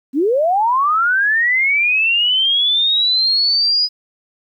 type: linear sweep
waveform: sine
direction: up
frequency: 247 to 4978 Hz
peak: -12 dBFS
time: 0.13-3.89 s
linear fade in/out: 50 ms
effects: 9-bit